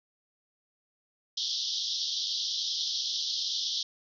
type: band-pass noise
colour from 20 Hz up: pink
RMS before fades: -32 dBFS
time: 1.37-3.83 s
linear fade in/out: 5 ms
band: 3200 to 5800 Hz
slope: 96 dB/octave
effects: none